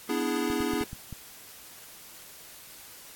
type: chord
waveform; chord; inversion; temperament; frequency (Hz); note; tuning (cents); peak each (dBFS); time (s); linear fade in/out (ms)
square; E dominant seventh; second; equal; 246.9 / 293.7 / 329.6 / 415.3; B3 / D4 / E4 / G#4; 0 / 0 / 0 / 0; -33; 0.09-0.84; 5
type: clicks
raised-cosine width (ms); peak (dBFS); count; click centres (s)
5; -26; 6; 0.502 / 0.605 / 0.736 / 0.81 / 0.931 / 1.127
effects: white hiss -48 dBFS RMS until 3.15 s + AAC 64 kbps